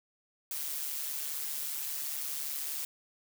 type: noise with amplitude modulation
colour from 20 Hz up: blue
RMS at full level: -34 dBFS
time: 0.51-2.85 s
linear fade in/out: 2 ms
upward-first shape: sine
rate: 145 Hz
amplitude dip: 55%
effects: none